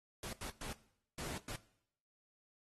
pink noise bursts at uneven times, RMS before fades -45 dBFS, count 5, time 0.23-0.33 / 0.41-0.5 / 0.61-0.73 / 1.18-1.38 / 1.48-1.56 s, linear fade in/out 2 ms, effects noise-tail reverb RT60 0.7 s tail -18 dB re dry + AAC 32 kbps

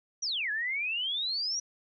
sine exponential two-way sweep, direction down then up, 6080 to 1661.2 to 5860 Hz, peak -29 dBFS, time 0.22-1.6 s, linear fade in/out 10 ms, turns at 0.51 s, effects none

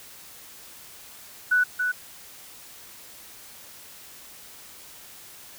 sine tone with echo, 1483 Hz, F#6, 4 cents sharp, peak -17 dBFS, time 1.51-1.64 s, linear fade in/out 10 ms, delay 280 ms, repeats 1, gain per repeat -5 dB, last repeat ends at 1.92 s, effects white hiss -46 dBFS RMS until 5.58 s

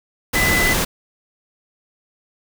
sine tone in noise, 2006 Hz, B6, 26 cents sharp, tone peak -17 dBFS, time 0.35-0.74 s, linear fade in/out 10 ms, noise pink, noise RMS -19 dBFS, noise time 0.33-0.85 s, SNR -1 dB, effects none

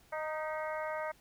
harmonic tone with a mistuned harmonic, 310 Hz, D#4, 6 cents flat, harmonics 2 / 3 / 4 / 5 / 6 / 7, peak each -37 / -41 / -43 / -45 / -47 / -48 dBFS, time 0.12-1.12 s, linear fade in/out 10 ms, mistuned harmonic 6, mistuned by +46 cents, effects pink hiss -64 dBFS RMS until 1.2 s

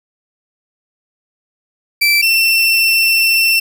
30% pulse tone pair in turn, 2331 / 2693 Hz, D7 / E7, -14 / +36 cents, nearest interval major second, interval 250 cents, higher second, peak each -7 dBFS, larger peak neither, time 2.01-2.22 / 2.22-3.6 s, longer second, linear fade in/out 10 ms, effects none

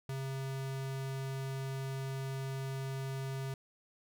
square tone, 134.4 Hz, C3, 47 cents sharp, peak -37 dBFS, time 0.09-3.54 s, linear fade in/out 2 ms, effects none

